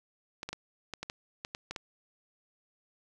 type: clicks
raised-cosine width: 0.2 ms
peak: -20 dBFS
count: 10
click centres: 0.431 / 0.49 / 0.53 / 0.937 / 1.03 / 1.099 / 1.449 / 1.549 / 1.71 / 1.762 s
effects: none